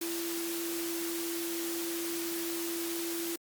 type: tone in noise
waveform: sine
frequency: 337.4 Hz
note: E4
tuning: 40 cents sharp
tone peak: -34 dBFS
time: 0.01-3.36 s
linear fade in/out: 5 ms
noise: white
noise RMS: -38 dBFS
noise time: 0.01-3.36 s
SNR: +1 dB
effects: high-pass 200 Hz 12 dB/octave + Opus 48 kbps